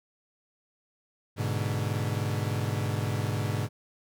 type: chord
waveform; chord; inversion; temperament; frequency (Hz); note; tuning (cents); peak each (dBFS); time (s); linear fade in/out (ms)
40% pulse; G# diminished; none; equal; 103.83 / 123.47 / 146.83; G#2 / B2 / D3; 0 / 0 / 0; -29 / -32 / -33; 1.36-3.69; 50
effects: none